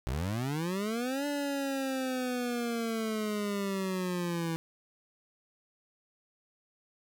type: linear two-way sweep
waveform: 25% pulse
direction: up then down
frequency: 57 to 290.5 to 162.5 Hz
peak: -27 dBFS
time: 0.07-4.56 s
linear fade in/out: 0 ms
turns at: 1.26 s
effects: none